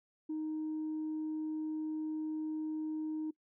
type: tone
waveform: sine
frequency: 311.1 Hz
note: D#4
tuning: in tune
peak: -33 dBFS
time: 0.29-3.31 s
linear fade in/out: 10 ms
effects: noise-tail reverb RT60 0.1 s tail -22 dB re dry + tanh soft clip ceiling -32 dBFS